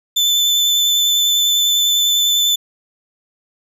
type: tone with vibrato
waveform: 35% pulse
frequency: 3520 Hz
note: A7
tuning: in tune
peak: -11 dBFS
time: 0.16-2.56 s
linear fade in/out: 10 ms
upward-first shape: sine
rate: 10 Hz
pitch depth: 11 cents each way
effects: none